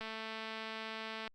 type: click train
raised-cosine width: 0.3 ms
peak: -27 dBFS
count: 281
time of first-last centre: 0.01-1.277 s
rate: 221 Hz
effects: Opus 48 kbps